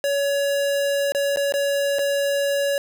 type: tone with dropouts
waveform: square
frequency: 563 Hz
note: C#5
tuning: 27 cents sharp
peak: -20 dBFS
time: 0.04-2.78 s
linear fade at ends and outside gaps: 1 ms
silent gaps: 1.121-1.148 / 1.361-1.371 / 1.523-1.539 / 1.986-1.991 s
effects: none